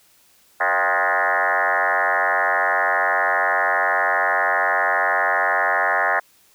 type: tone with frequency modulation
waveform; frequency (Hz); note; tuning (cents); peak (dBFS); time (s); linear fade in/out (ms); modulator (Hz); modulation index
sine; 1250; D#6; +8; -16; 0.6-6.2; 10; 92.5; 7
effects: white hiss -56 dBFS RMS until 6.54 s